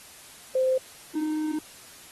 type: tone pair in turn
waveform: sine / triangle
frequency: 519 / 308.6 Hz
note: C5 / D#4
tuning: -14 / -14 cents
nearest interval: major sixth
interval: 900 cents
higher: first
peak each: -20 / -23 dBFS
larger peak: first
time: 0.55-0.78 / 1.15-1.59 s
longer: second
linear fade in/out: 5 ms
effects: white hiss -48 dBFS RMS until 2.11 s + AAC 32 kbps